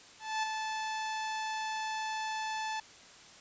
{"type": "tone with ADSR envelope", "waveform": "sawtooth", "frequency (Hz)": 873, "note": "A5", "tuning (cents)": -14, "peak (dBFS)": -25, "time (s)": [0.19, 2.8], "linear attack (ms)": 240, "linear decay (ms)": 11, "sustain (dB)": -5, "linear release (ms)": 4, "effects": ["white hiss -54 dBFS RMS until 3.4 s", "resampled to 16000 Hz"]}